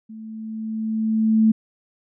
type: tone with level ramp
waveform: sine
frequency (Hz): 220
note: A3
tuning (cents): 0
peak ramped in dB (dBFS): -35 to -11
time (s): 0.09-1.52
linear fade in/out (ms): 10
effects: none